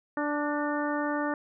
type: harmonic tone with a mistuned harmonic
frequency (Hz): 293.7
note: D4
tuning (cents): 0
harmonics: 1 / 2 / 3 / 4 / 5 / 6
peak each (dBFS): -30 / -33 / -35 / -36 / -37 / -38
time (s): 0.17-1.34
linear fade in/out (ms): 2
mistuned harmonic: 6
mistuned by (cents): +35
effects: none